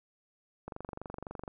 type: click train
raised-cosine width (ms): 1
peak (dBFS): -26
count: 20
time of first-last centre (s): 0.68-1.478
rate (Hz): 23.8
effects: none

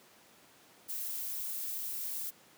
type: noise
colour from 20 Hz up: violet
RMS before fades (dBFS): -38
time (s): 0.88-2.31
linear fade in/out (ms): 20
effects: pink hiss -60 dBFS RMS until 2.57 s + high-pass 200 Hz 12 dB/octave

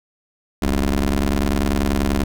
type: ring-modulated tone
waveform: 20% pulse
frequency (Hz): 70.1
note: C#2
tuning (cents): +20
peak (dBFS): -9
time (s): 0.62-2.24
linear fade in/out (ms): 5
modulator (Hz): 130
effects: none

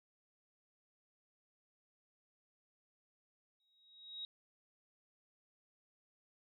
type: tone with exponential growth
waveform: sine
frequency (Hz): 3800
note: A#7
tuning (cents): +33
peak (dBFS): -40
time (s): 3.6-4.25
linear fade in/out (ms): 1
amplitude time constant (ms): 140
effects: none

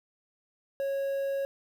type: tone with quantisation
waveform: triangle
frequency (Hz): 550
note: C#5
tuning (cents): -14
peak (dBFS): -26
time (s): 0.8-1.45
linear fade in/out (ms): 0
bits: 9
effects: none

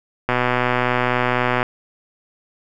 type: click train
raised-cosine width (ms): 0.5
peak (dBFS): -3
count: 167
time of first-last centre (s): 0.29-1.629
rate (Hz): 124
effects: none

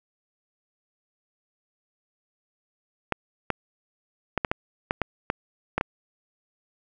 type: clicks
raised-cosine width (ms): 0.5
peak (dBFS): -8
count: 10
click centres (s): 3.123 / 3.503 / 4.377 / 4.448 / 4.515 / 4.909 / 5.017 / 5.301 / 5.78 / 5.811
effects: none

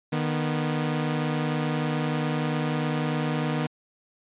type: tone pair together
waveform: sawtooth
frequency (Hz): 153.14 / 243.1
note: D#3 / B3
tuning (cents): -27 / -27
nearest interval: minor sixth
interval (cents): 800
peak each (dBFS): -22 / -25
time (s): 0.12-3.67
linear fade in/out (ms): 10
effects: resampled to 8000 Hz

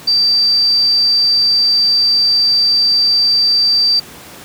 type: tone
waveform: sine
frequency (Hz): 4665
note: D8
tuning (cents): -12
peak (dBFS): -9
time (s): 0.07-4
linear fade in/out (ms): 10
effects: pink hiss -35 dBFS RMS until 4.44 s + high-pass 100 Hz 12 dB/octave

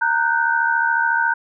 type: tone cluster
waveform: sine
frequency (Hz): 923 / 1474 / 1548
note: A#5 / F#6 / G6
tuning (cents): -17 / -7 / -22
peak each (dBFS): -20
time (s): 0.01-1.34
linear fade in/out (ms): 10
effects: none

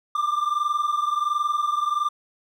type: tone pair together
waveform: triangle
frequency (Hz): 1183.6 / 1205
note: D6 / D6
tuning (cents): +13 / +44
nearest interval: unison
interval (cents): 31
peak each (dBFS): -21 / -24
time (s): 0.15-2.09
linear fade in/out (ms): 5
effects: none

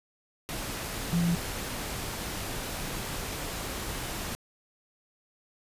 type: tone in noise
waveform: sine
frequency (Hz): 171.4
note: F3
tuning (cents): -32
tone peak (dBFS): -23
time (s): 1.13-1.35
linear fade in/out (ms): 0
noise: pink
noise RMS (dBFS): -35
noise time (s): 0.49-4.35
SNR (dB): +9
effects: resampled to 32000 Hz

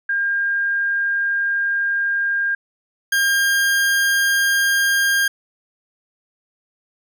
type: tone pair in turn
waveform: sine / 40% pulse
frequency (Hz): 1608 / 1608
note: G6 / G6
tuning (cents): +44 / +44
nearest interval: unison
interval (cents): 0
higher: neither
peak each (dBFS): -17 / -14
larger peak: second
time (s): 0.09-2.55 / 3.12-5.28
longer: first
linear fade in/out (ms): 5
effects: none

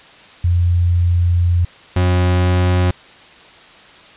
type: tone pair in turn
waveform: sine / 40% pulse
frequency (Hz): 87.31 / 90.13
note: F2 / F#2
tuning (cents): 0 / -45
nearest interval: minor second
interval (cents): 55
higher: second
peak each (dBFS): -11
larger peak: neither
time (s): 0.44-1.65 / 1.96-2.91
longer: first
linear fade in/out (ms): 5
effects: white hiss -42 dBFS RMS until 4.16 s + resampled to 8000 Hz

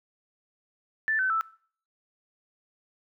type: tone with pitch steps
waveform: sine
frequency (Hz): 1762 / 1525.1 / 1320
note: A6 / G6 / E6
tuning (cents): +2 / -48 / +2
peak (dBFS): -23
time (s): 1.08-1.41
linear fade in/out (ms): 0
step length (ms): 110
effects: noise-tail reverb RT60 0.5 s tail -21 dB re dry

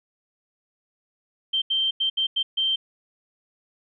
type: tone bursts at uneven times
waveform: sine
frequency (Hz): 3136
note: G7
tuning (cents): 0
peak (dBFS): -20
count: 6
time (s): 1.53-1.62 / 1.7-1.91 / 2-2.1 / 2.17-2.27 / 2.36-2.43 / 2.57-2.76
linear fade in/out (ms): 10
effects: none

